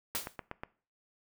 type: click train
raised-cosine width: 0.5 ms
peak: -23 dBFS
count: 5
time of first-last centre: 0.15-0.635 s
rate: 8.25 Hz
type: noise with exponential decay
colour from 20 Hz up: white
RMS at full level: -31 dBFS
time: 0.15-0.36 s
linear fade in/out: 1 ms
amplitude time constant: 45 ms
effects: noise-tail reverb RT60 0.4 s tail -20 dB re dry